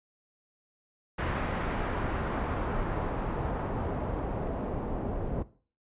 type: noise with low-pass filter sweep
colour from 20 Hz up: pink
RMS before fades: -32 dBFS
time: 1.18-5.43 s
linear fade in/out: 10 ms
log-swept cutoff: 1800 to 570 Hz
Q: 1
effects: noise-tail reverb RT60 0.4 s tail -17 dB re dry + resampled to 8000 Hz